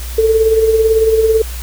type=tone with tremolo; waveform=sine; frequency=443.8 Hz; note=A4; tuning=15 cents sharp; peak=-6 dBFS; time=0.18-1.42 s; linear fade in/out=5 ms; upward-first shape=sine; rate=18 Hz; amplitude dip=50%; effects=added 60 Hz sine -22 dBFS peak until 1.62 s + white hiss -31 dBFS RMS until 1.62 s